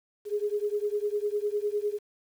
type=beating tone pair; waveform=sine; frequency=411 / 420.9 Hz; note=G#4 / G#4; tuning=-18 / +23 cents; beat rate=9.9 Hz; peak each=-29 / -30 dBFS; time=0.25-1.99 s; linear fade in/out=50 ms; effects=9-bit